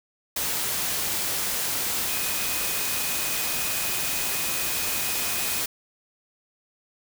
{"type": "tone in noise", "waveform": "sine", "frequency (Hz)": 2501, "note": "D#7", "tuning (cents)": 8, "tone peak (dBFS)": -36, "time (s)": [2.08, 5.61], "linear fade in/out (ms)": 5, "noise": "white", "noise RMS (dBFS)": -27, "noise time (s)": [0.36, 5.66], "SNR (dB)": -12, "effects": []}